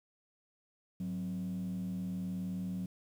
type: tone with frequency modulation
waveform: sine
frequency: 183.7 Hz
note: F#3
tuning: 12 cents flat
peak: -33 dBFS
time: 1-2.86 s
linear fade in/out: 5 ms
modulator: 79.1 Hz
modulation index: 0.5
effects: tanh soft clip ceiling -33 dBFS + 10-bit